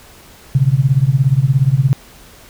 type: tone with tremolo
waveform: sine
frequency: 134.3 Hz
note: C3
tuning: 46 cents sharp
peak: -5 dBFS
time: 0.55-1.93 s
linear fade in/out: 0 ms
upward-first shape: triangle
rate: 17 Hz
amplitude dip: 100%
effects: pink hiss -42 dBFS RMS until 2.49 s